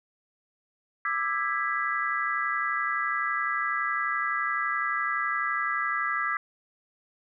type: chord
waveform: sine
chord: E dominant seventh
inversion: third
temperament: just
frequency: 1186.7 / 1318.5 / 1648.1 / 1977.8 Hz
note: D6 / E6 / G#6 / B6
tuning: +18 / 0 / -14 / +2 cents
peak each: -31 dBFS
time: 1.05-6.37 s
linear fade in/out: 2 ms
effects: none